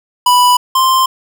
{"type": "tone pair in turn", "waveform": "square", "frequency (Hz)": [987.8, 1046.5], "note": ["B5", "C6"], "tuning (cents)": [0, 0], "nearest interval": "minor second", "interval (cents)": 100, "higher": "second", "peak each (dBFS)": [-7, -9], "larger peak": "first", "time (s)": [[0.26, 0.57], [0.75, 1.06]], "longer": "neither", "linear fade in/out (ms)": 5, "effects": []}